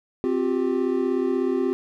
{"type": "chord", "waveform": "triangle", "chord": "C suspended fourth", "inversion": "none", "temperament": "equal with one note detuned", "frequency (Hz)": [261.6, 355.5, 392], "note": ["C4", "F4", "G4"], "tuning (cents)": [0, 31, 0], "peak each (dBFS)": -23, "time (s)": [0.24, 1.73], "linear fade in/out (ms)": 0, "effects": []}